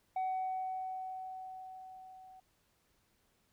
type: tone with level ramp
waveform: sine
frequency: 751 Hz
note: F#5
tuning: 26 cents sharp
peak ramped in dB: -29 to -53 dBFS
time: 0.16-2.4 s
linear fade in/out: 5 ms
effects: tanh soft clip ceiling -31 dBFS + pink hiss -74 dBFS RMS until 3.52 s